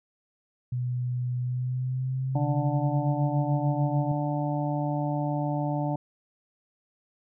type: tone with pitch glide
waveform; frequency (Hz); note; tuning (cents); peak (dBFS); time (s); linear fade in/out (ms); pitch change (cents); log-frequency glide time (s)
sine; 124.1 to 140.1; B2 to C#3; +9 to +19; -26; 0.72-4.12; 5; +210; 1.41-3.17
type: harmonic tone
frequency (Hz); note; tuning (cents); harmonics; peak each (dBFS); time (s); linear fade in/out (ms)
146.83; D3; 0; 1 / 2 / 4 / 5 / 6; -28 / -31 / -34 / -35 / -36; 2.35-5.96; 5
effects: none

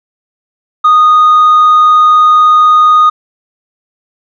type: tone with tanh clipping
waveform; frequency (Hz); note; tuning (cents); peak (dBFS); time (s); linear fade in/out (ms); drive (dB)
triangle; 1237; D#6; -10; -3; 0.84-3.1; 10; 6
effects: none

